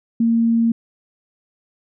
sine tone, 230 Hz, A#3, 23 cents flat, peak -13 dBFS, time 0.2-0.72 s, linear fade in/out 5 ms, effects none

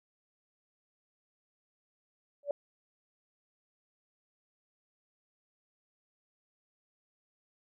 sine tone with exponential growth, 574 Hz, D5, 40 cents flat, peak -24 dBFS, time 2.43-2.51 s, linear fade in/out 2 ms, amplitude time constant 17 ms, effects none

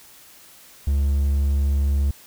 triangle tone, 70.2 Hz, C#2, 22 cents sharp, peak -15 dBFS, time 0.87-2.11 s, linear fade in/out 5 ms, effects white hiss -48 dBFS RMS until 2.26 s

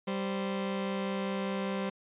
sawtooth tone pair together, 195.01 / 520 Hz, G3 / C5, -9 / -11 cents, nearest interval octave + perfect fourth, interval 1698 cents, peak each -28 / -33 dBFS, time 0.07-1.9 s, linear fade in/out 10 ms, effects resampled to 8000 Hz

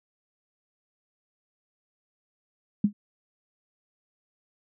sine tone with exponential decay, 205.7 Hz, G#3, 16 cents flat, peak -14 dBFS, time 2.84-2.93 s, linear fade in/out 5 ms, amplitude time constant 19 ms, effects none

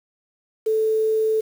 sine tone with quantisation, 438.4 Hz, A4, 6 cents flat, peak -17 dBFS, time 0.66-1.41 s, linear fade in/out 10 ms, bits 7, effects none

